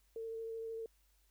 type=tone with vibrato; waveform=sine; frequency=451.4 Hz; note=A4; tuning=44 cents sharp; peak=-40 dBFS; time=0.16-0.86 s; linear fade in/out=2 ms; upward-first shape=triangle; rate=13 Hz; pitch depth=16 cents each way; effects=added 50 Hz sine -70 dBFS peak until 1.3 s + white hiss -75 dBFS RMS until 1.3 s